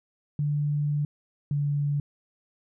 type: tone pair in turn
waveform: sine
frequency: 146.83 / 144.39 Hz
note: D3 / D3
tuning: 0 / -29 cents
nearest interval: unison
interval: 29 cents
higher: first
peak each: -23 / -23 dBFS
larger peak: neither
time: 0.39-1.05 / 1.51-2 s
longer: first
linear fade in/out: 2 ms
effects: none